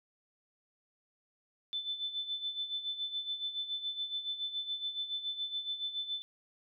sine tone with tremolo, 3520 Hz, A7, in tune, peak -32 dBFS, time 1.73-6.22 s, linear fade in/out 0 ms, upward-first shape sine, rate 7.1 Hz, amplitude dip 70%, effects none

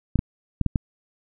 clicks, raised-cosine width 5 ms, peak -8 dBFS, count 5, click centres 0.157 / 0.191 / 0.613 / 0.663 / 0.758 s, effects none

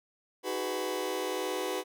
sawtooth chord, G# minor seventh, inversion second, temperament just, 311.5 / 373.8 / 415.3 / 498.4 Hz, D#4 / F#4 / G#4 / B4, +2 / +18 / 0 / +16 cents, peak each -36 / -31 / -35 / -31 dBFS, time 0.43-1.84 s, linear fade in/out 50 ms, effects none

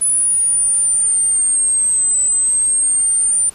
sine exponential two-way sweep, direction down then up, 9956 to 8030 to 9200 Hz, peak -12 dBFS, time 0.01-3.5 s, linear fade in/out 10 ms, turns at 2.22 s, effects pink hiss -43 dBFS RMS until 3.54 s + resampled to 32000 Hz

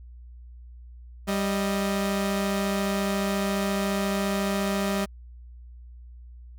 sawtooth tone pair together, 196.55 / 624 Hz, G3 / D#5, +5 / +5 cents, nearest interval octave + minor sixth, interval 2000 cents, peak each -21 / -27 dBFS, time 1.27-5.06 s, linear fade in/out 20 ms, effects added 60 Hz sine -42 dBFS peak until 6.58 s

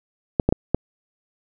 clicks, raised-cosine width 2 ms, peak -3 dBFS, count 4, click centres 0.398 / 0.49 / 0.525 / 0.746 s, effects none

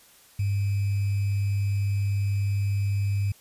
sine tone with sample-and-hold, 100 Hz, G2, 35 cents sharp, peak -22 dBFS, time 0.39-3.32 s, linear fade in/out 5 ms, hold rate 2450 Hz, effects white hiss -55 dBFS RMS until 3.4 s + resampled to 32000 Hz

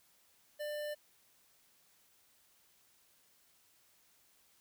square tone with notch filter, 595 Hz, D5, 22 cents sharp, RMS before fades -40 dBFS, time 0.59-0.95 s, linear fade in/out 20 ms, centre 6700 Hz, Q 1.9, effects white hiss -69 dBFS RMS until 4.6 s

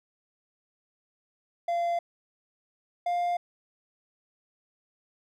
triangle tone pair in turn, 688 / 702.1 Hz, F5 / F5, -26 / +9 cents, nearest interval unison, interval 35 cents, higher second, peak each -23 dBFS, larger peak neither, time 1.68-1.99 / 3.06-3.37 s, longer neither, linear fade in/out 5 ms, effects none

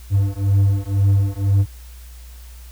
triangle beating tone pair, 98 / 100 Hz, G2 / G2, 0 / +35 cents, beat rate 2 Hz, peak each -15 dBFS, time 0.1-1.66 s, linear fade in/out 50 ms, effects added 60 Hz sine -36 dBFS peak until 2.71 s + white hiss -48 dBFS RMS until 2.71 s

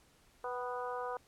harmonic tone with a mistuned harmonic, 246.9 Hz, B3, in tune, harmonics 2 / 3 / 4 / 5 / 6, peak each -40 / -43 / -42 / -44 / -49 dBFS, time 0.44-1.17 s, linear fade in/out 2 ms, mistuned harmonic 3, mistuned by +24 cents, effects pink hiss -66 dBFS RMS until 1.27 s + low-pass 12000 Hz 12 dB/octave

